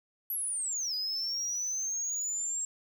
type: linear two-way sweep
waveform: sine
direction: down then up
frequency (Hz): 11840 to 4927 to 7540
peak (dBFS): -28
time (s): 0.3-2.65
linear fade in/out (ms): 2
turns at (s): 0.94
effects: tanh soft clip ceiling -30 dBFS + 10-bit